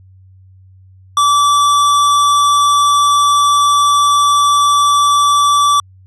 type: tone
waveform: square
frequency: 1158 Hz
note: D6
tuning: 25 cents flat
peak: -9 dBFS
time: 1.17-5.8 s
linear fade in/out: 2 ms
effects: added 94 Hz sine -40 dBFS peak until 6.06 s + resampled to 22050 Hz